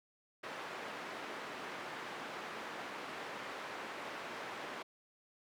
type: band-pass noise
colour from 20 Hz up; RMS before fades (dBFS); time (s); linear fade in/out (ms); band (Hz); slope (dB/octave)
white; -45; 0.43-4.83; 10; 240 to 1700; 12
effects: none